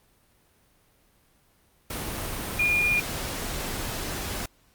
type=tone in noise; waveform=sine; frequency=2425 Hz; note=D#7; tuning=45 cents flat; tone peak=-20 dBFS; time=2.59-3 s; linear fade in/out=5 ms; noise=pink; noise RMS=-32 dBFS; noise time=1.9-4.46 s; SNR=+9 dB; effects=pink hiss -63 dBFS RMS until 4.74 s + Opus 32 kbps